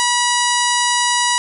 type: harmonic tone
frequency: 970 Hz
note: B5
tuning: 31 cents flat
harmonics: 1 / 2 / 3 / 4 / 5 / 6 / 7 / 8 / 9 / 10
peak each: -18 / -21 / -23 / -24 / -25 / -26 / -26 / -27 / -28 / -28 dBFS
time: 0-1.38 s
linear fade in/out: 0 ms
effects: none